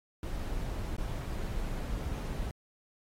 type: noise with dropouts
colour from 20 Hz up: brown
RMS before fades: -35 dBFS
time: 0.23-2.51 s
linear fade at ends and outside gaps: 1 ms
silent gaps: 0.967-0.982 s
effects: AAC 48 kbps